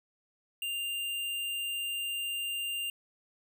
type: tone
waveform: square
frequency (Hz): 2794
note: F7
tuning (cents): 0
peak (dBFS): -33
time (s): 0.62-2.9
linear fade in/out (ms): 2
effects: none